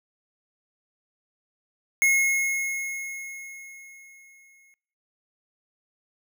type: tone with exponential decay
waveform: square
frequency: 2166 Hz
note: C#7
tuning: 41 cents flat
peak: -17 dBFS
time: 2.02-4.74 s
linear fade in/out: 0 ms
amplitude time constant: 590 ms
effects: noise-tail reverb RT60 0.7 s tail -25 dB re dry